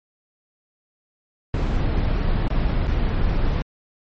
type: noise with dropouts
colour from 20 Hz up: brown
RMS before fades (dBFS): -20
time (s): 1.54-3.62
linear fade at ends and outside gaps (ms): 2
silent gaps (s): 2.482-2.502 / 2.873-2.878
effects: low-pass 4000 Hz 12 dB/octave + MP3 32 kbps